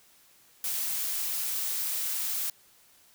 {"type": "noise", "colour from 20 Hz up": "blue", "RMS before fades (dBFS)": -31, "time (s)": [0.64, 2.5], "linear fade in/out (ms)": 2, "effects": ["white hiss -60 dBFS RMS until 3.14 s"]}